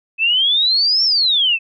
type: exponential two-way sweep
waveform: sine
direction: up then down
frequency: 2573 to 5500 to 2573 Hz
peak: -12 dBFS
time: 0.18-1.59 s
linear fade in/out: 50 ms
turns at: 1.04 s
effects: none